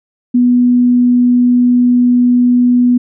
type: tone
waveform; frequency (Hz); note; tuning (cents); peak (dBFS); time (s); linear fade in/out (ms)
sine; 245.5; B3; -10; -6; 0.34-2.98; 10
effects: none